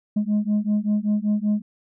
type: beating tone pair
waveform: sine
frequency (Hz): 206.8 / 212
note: G#3 / G#3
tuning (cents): -7 / +36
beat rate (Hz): 5.2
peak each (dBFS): -20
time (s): 0.16-1.62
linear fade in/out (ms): 10
effects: tanh soft clip ceiling -16 dBFS